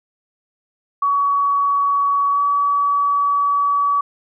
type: tone with pitch glide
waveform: sine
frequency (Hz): 1129 to 1140.8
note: C#6 to C#6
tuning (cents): +31 to +49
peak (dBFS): -14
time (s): 1.02-4.01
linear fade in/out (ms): 5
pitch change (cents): +18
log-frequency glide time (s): 2.31-2.4
effects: none